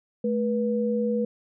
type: tone pair together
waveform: sine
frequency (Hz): 216.4 / 485.8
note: A3 / B4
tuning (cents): -29 / -29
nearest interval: octave + major second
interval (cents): 1400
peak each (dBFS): -25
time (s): 0.24-1.25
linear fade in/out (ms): 5
effects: none